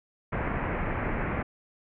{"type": "low-pass noise", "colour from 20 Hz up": "pink", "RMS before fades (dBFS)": -30, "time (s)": [0.32, 1.43], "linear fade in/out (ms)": 10, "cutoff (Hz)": 2300, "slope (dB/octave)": 48, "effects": []}